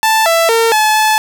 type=tone with pitch steps; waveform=sawtooth; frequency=881 / 664 / 456.2 / 860 / 865 Hz; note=A5 / E5 / A#4 / A5 / A5; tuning=+2 / +12 / -37 / -40 / -30 cents; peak=-5 dBFS; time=0.03-1.18 s; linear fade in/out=0 ms; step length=230 ms; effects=none